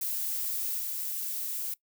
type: noise with level steps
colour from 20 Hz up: violet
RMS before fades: -32 / -34 dBFS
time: 0.01-1.74 s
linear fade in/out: 5 ms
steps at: 0.78 s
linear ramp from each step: 5 ms
effects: noise-tail reverb RT60 0.1 s tail -20 dB re dry